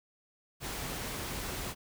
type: noise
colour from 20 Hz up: pink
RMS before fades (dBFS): -38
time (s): 0.6-1.75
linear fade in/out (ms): 50
effects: none